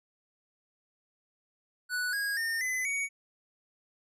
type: tone with pitch steps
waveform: square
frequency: 1480 / 1642.2 / 1822.1 / 2022 / 2243 Hz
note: F#6 / G#6 / A#6 / B6 / C#7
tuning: 0 / -20 / -40 / +40 / +20 cents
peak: -30 dBFS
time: 1.89-3.09 s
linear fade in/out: 50 ms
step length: 240 ms
effects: resampled to 32000 Hz